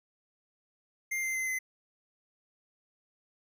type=tone with pitch steps; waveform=square; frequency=2100 / 2081 / 2062 / 2043 Hz; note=C7 / C7 / C7 / C7; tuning=+6 / -10 / -26 / -42 cents; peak=-31 dBFS; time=1.11-1.59 s; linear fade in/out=10 ms; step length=120 ms; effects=none